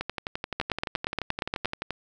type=two click trains; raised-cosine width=0.3 ms; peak=-10 / -14 dBFS; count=10 / 23; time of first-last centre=0.6-1.656 / 0.01-1.907 s; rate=8.52 / 11.6 Hz; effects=none